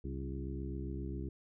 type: harmonic tone with a mistuned harmonic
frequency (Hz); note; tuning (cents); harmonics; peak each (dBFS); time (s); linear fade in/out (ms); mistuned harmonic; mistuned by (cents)
67.5; C#2; -45; 1 / 2 / 3 / 4 / 5 / 6; -40 / -44 / -47 / -47 / -46 / -50; 0.04-1.29; 5; 3; -59
effects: none